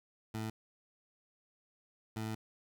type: tone bursts at uneven times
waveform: 20% pulse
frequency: 110 Hz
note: A2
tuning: in tune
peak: -32 dBFS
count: 2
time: 0.34-0.5 / 2.16-2.35 s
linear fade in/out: 5 ms
effects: 11-bit